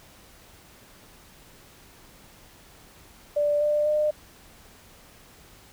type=tone with pitch steps; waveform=sine; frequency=587.3 / 595.5 / 603.8 Hz; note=D5 / D5 / D5; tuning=0 / +24 / +48 cents; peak=-20 dBFS; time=3.36-4.11 s; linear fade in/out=10 ms; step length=250 ms; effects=pink hiss -52 dBFS RMS until 5.72 s